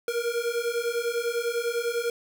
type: beating tone pair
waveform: square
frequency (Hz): 466.2 / 476.2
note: A#4 / A#4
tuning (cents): 0 / +37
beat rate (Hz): 10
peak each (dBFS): -30 / -29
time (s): 0.08-2.1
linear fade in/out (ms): 2
effects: none